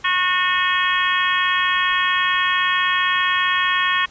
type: harmonic tone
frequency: 364.5 Hz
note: F#4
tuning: 26 cents flat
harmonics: 3 / 4 / 5 / 6 / 7 / 8 / 9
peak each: -21 / -28 / -20 / -29 / -25 / -31 / -25 dBFS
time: 0.04-4.06 s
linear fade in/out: 10 ms
effects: pink hiss -47 dBFS RMS until 4.1 s + resampled to 16000 Hz